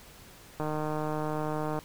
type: click train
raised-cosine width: 1 ms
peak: -19 dBFS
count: 183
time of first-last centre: 0.6-1.79 s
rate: 153 Hz
effects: pink hiss -52 dBFS RMS until 1.84 s